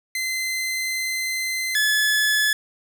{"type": "tone pair in turn", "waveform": "sawtooth", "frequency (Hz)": [2063, 1715.3], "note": ["C7", "A6"], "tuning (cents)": [-25, -45], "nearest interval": "minor third", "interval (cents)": 320, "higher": "first", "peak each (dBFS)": [-20, -14], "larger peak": "second", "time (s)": [[0.15, 1.75], [1.75, 2.53]], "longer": "first", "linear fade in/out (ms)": 2, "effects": []}